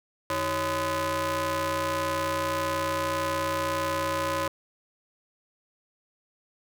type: ring-modulated tone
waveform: sawtooth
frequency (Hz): 233.1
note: A#3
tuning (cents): 0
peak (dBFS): -19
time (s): 0.3-4.48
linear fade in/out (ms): 2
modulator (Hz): 785
effects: none